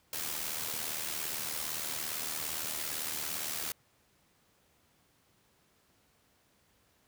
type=noise with amplitude modulation; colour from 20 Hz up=white; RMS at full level=-34 dBFS; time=0.13-3.72 s; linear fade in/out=2 ms; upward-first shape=sine; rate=77.6 Hz; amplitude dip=60%; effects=pink hiss -69 dBFS RMS until 7.07 s + high-pass 60 Hz 12 dB/octave